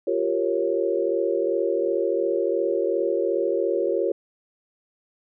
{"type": "chord", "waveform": "sine", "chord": "G half-diminished seventh", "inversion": "third", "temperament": "equal with one note detuned", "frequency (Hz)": [349.2, 392, 466.2, 548.3], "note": ["F4", "G4", "Bb4", "Db5"], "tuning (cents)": [0, 0, 0, -19], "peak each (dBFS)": -26, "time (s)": [0.07, 4.12], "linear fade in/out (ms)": 5, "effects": []}